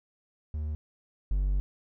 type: tone pair in turn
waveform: triangle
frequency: 76.3 / 48.07 Hz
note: D#2 / G1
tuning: -33 / -33 cents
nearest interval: minor sixth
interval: 800 cents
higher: first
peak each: -28 / -22 dBFS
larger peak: second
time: 0.54-0.75 / 1.31-1.6 s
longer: second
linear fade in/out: 0 ms
effects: none